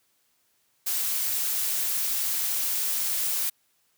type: noise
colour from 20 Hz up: blue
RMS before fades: -27 dBFS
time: 0.86-3.5 s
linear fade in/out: 10 ms
effects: white hiss -69 dBFS RMS until 3.97 s + high-pass 60 Hz 12 dB/octave